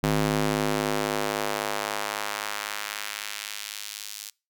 square tone with high-pass filter sweep, 51.91 Hz, G#1, in tune, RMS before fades -29 dBFS, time 0.03-4.3 s, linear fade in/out 5 ms, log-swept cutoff 150 to 5000 Hz, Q 0.85, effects noise-tail reverb RT60 0.3 s tail -25 dB re dry

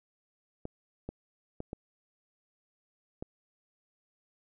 clicks, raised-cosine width 2 ms, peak -24 dBFS, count 5, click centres 0.654 / 1.09 / 1.604 / 1.731 / 3.225 s, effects none

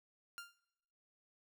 sawtooth tone with exponential decay, 1396.9 Hz, F6, in tune, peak -39 dBFS, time 0.38-0.59 s, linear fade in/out 0 ms, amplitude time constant 45 ms, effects noise-tail reverb RT60 0.9 s tail -21 dB re dry

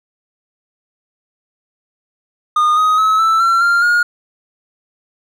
triangle tone with pitch steps, 1223 / 1255.2 / 1288.3 / 1322.2 / 1357 / 1392.7 / 1429.4 Hz, D#6 / D#6 / E6 / E6 / E6 / F6 / F6, -30 / +15 / -40 / +5 / +50 / -5 / +40 cents, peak -8 dBFS, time 2.56-4.03 s, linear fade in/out 5 ms, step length 210 ms, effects none

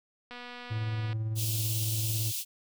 click train, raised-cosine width 0.3 ms, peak -28 dBFS, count 201, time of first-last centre 0.31-1.13 s, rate 244 Hz
triangle tone with tremolo, 110 Hz, A2, in tune, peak -26 dBFS, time 0.7-2.32 s, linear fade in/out 20 ms, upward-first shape sine, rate 18 Hz, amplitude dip 30%
white high-pass noise, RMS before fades -34 dBFS, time 1.35-2.45 s, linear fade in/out 50 ms, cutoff 2700 Hz, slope 48 dB/octave
effects none

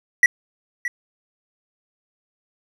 triangle tone with echo, 1943 Hz, B6, 29 cents flat, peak -7 dBFS, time 0.23-0.26 s, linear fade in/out 2 ms, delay 620 ms, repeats 1, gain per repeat -13 dB, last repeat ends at 0.88 s, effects none

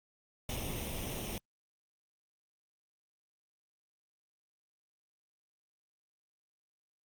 pink noise with comb filter, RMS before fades -38 dBFS, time 0.49-1.38 s, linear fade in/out 2 ms, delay 0.33 ms, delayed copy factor +0.65, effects Opus 48 kbps

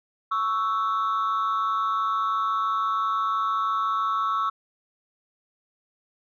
sine tone pair together, 1112.6 / 1318.5 Hz, C#6 / E6, +6 / 0 cents, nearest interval minor third, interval 294 cents, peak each -23 dBFS, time 0.31-4.5 s, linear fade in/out 10 ms, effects tanh soft clip ceiling -19 dBFS

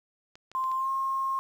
clicks, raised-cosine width 0.2 ms, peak -31 dBFS, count 4, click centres 0.355 / 0.516 / 0.64 / 0.716 s
sine tone with pitch glide, 1046.5 to 1071.6 Hz, C6 to C6, 0 to +41 cents, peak -26 dBFS, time 0.55-1.39 s, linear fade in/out 0 ms, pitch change +41 cents, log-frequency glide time 0.75-0.89 s
effects 9-bit

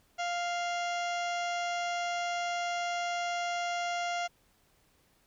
harmonic tone with a mistuned harmonic, 698.5 Hz, F5, in tune, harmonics 1 / 2 / 3 / 4 / 5 / 6 / 7 / 8 / 9 / 10, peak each -32 / -39 / -40 / -43 / -46 / -50 / -53 / -48 / -52 / -52 dBFS, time 0.18-4.28 s, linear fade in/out 20 ms, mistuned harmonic 5, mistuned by -76 cents, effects pink hiss -68 dBFS RMS until 5.26 s

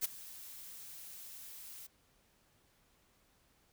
blue noise with ADSR envelope, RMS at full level -31 dBFS, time 0.01-1.87 s, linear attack 36 ms, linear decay 15 ms, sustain -19 dB, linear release 10 ms, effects pink hiss -71 dBFS RMS until 3.72 s

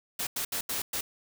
white noise bursts at uneven times, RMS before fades -32 dBFS, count 5, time 0.19-0.27 / 0.36-0.45 / 0.52-0.61 / 0.69-0.82 / 0.93-1.01 s, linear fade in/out 5 ms, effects none

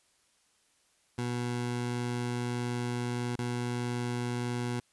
20% pulse tone with dropouts, 121.6 Hz, B2, 26 cents flat, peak -26 dBFS, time 1.18-4.8 s, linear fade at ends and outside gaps 5 ms, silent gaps 3.359-3.387 s, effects white hiss -69 dBFS RMS until 4.92 s + resampled to 24000 Hz

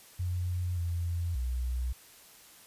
sine tone with pitch steps, 89.2 / 85.7 / 62.3 Hz, F2 / F2 / B1, +37 / -32 / +16 cents, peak -29 dBFS, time 0.19-1.93 s, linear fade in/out 10 ms, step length 580 ms, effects white hiss -55 dBFS RMS until 2.66 s + resampled to 32000 Hz

